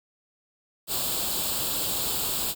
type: noise with comb filter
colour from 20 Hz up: white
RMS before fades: -28 dBFS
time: 0.87-2.55 s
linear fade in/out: 50 ms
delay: 0.25 ms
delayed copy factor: +0.7
effects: none